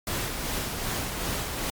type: noise with tremolo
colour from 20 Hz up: pink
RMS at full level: -29 dBFS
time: 0.07-1.7 s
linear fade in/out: 2 ms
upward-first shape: sine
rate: 2.6 Hz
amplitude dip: 35%
effects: MP3 96 kbps